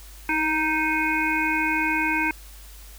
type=harmonic tone with a mistuned harmonic; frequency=311.1 Hz; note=D#4; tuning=in tune; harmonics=1 / 3 / 5 / 7 / 8; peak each=-27 / -27 / -27 / -27 / -27 dBFS; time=0.29-2.31 s; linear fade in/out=2 ms; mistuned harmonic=1; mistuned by=+22 cents; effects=added 50 Hz sine -42 dBFS peak until 2.98 s + white hiss -48 dBFS RMS until 2.98 s

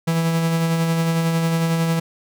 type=tone with tremolo; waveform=45% pulse; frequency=164.81 Hz; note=E3; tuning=in tune; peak=-16 dBFS; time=0.07-2 s; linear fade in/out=10 ms; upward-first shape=sine; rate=11 Hz; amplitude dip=30%; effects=none

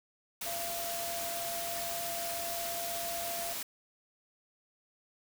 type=tone in noise; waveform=sine; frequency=684 Hz; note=F5; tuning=36 cents flat; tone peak=-38 dBFS; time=0.46-3.53 s; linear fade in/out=5 ms; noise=white; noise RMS=-38 dBFS; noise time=0.41-3.63 s; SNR=-3 dB; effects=none

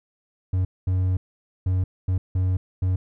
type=tone bursts at uneven times; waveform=triangle; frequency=92.5 Hz; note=F#2; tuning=in tune; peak=-17 dBFS; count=6; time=0.53-0.65 / 0.87-1.17 / 1.66-1.84 / 2.08-2.18 / 2.35-2.57 / 2.82-2.96 s; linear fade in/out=5 ms; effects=none

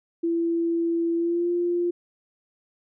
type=tone with pitch glide; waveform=sine; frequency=335.7 to 348.7 Hz; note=E4 to F4; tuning=+32 to -3 cents; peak=-21 dBFS; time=0.23-1.91 s; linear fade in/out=10 ms; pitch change=+65 cents; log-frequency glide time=1.15-1.5 s; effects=none

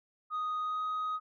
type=tone with pitch glide; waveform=sine; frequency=1244.5 to 1254.6 Hz; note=D#6 to D#6; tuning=0 to +14 cents; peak=-29 dBFS; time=0.3-1.2 s; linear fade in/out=50 ms; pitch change=+14 cents; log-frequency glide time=0.61-0.82 s; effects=tanh soft clip ceiling -30 dBFS

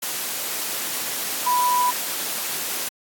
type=tone in noise; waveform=sine; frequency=988 Hz; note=B5; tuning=in tune; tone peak=-17 dBFS; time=1.46-1.91 s; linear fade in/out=10 ms; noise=white; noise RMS=-27 dBFS; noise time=0.02-2.89 s; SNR=+7 dB; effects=high-pass 200 Hz 12 dB/octave + AAC 64 kbps

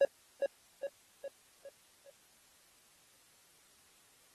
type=tone with echo; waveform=triangle; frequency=554.4 Hz; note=C#5; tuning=in tune; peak=-20 dBFS; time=0.01-0.05 s; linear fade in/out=2 ms; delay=410 ms; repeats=5; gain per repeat=-6 dB; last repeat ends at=2.1 s; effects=white hiss -65 dBFS RMS until 4.34 s + AAC 32 kbps

